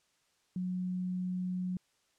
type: tone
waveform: sine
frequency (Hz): 182.4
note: F#3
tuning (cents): -24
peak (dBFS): -32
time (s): 0.56-1.77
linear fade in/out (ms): 2
effects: white hiss -73 dBFS RMS until 2.18 s + low-pass 8000 Hz 12 dB/octave